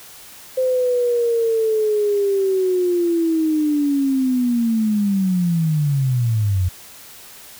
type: linear sweep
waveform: sine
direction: down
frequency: 519 to 87.31 Hz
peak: -15 dBFS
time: 0.57-6.69 s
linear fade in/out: 10 ms
effects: white hiss -41 dBFS RMS until 7.59 s